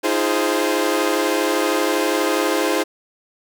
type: chord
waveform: sawtooth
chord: F minor seventh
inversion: third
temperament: equal with one note detuned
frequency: 311.1 / 343.6 / 415.3 / 523.3 Hz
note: Eb4 / F4 / Ab4 / C5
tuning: 0 / -28 / 0 / 0 cents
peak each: -19 dBFS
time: 0.03-2.84 s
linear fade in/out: 20 ms
effects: none